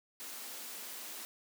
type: high-pass noise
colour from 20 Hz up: white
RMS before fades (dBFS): -45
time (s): 0.2-1.25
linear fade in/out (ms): 0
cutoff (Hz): 200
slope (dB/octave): 96
effects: none